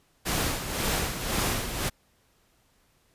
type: noise with tremolo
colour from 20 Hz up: pink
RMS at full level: -26 dBFS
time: 0.25-1.9 s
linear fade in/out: 20 ms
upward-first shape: sine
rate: 1.9 Hz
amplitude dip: 60%
effects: pink hiss -66 dBFS RMS until 3.14 s + resampled to 32000 Hz